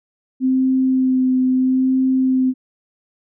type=tone with vibrato; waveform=sine; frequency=259.1 Hz; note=C4; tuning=17 cents flat; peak=-13 dBFS; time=0.4-2.54 s; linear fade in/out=50 ms; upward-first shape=sine; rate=0.76 Hz; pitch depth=15 cents each way; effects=none